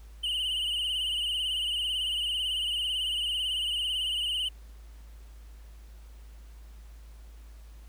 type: tone with vibrato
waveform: triangle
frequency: 2961 Hz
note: F#7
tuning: 1 cent sharp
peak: -26 dBFS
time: 0.23-4.49 s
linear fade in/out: 10 ms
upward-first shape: sine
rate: 18 Hz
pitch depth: 77 cents each way
effects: added 54 Hz sine -45 dBFS peak until 7.88 s + pink hiss -61 dBFS RMS until 7.88 s